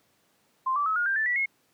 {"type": "tone with pitch steps", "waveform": "sine", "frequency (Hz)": [1046.5, 1161.2, 1288.4, 1429.6, 1586.2, 1760, 1952.8, 2167], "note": ["C6", "D6", "E6", "F6", "G6", "A6", "B6", "C#7"], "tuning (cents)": [0, -20, -40, 40, 20, 0, -20, -40], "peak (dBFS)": -23, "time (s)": [0.66, 1.46], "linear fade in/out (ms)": 10, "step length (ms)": 100, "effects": ["pink hiss -67 dBFS RMS until 1.73 s", "high-pass 150 Hz 12 dB/octave"]}